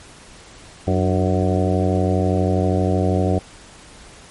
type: harmonic tone with a mistuned harmonic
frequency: 92.5 Hz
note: F#2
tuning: in tune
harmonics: 1 / 2 / 3 / 4 / 5 / 6 / 7 / 8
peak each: -19 / -22 / -24 / -25 / -26 / -27 / -27 / -28 dBFS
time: 0.87-3.39 s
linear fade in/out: 5 ms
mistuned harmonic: 3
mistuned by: +80 cents
effects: pink hiss -43 dBFS RMS until 4.3 s + MP3 48 kbps